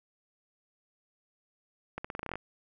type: accelerating click train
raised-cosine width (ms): 0.5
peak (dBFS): -21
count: 11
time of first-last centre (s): 1.98-2.356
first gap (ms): 65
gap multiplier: 0.87
effects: none